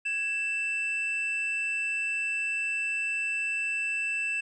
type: tone pair together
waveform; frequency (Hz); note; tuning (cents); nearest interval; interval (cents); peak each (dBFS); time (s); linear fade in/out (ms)
triangle; 1661.2 / 2658; G#6 / E7; 0 / +14; minor sixth; 814; -37 / -26; 0.05-4.41; 10
effects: resampled to 22050 Hz